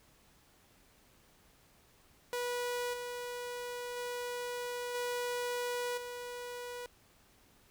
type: tone with level steps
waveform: sawtooth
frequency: 488.1 Hz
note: B4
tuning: 20 cents flat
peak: -30 / -35 / -33 / -30 / -37 dBFS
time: 2.33-6.86 s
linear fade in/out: 0 ms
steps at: 2.93 / 3.96 / 4.94 / 5.97 s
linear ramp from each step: 10 ms
effects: pink hiss -65 dBFS RMS until 7.7 s